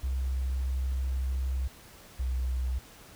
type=tone pair in turn; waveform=sine; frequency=65.2 / 63.38 Hz; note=C2 / B1; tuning=-5 / +46 cents; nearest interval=unison; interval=49 cents; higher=first; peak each=-27 / -27 dBFS; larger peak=neither; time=0.03-1.68 / 2.19-2.79 s; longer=first; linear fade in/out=10 ms; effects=pink hiss -52 dBFS RMS until 3.15 s